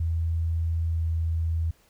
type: tone with pitch glide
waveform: sine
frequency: 82.41 to 81.79 Hz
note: E2 to E2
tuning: 0 to -13 cents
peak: -23 dBFS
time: 0-1.71 s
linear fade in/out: 5 ms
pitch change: -13 cents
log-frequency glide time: 0.88-1.02 s
effects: pink hiss -62 dBFS RMS until 1.89 s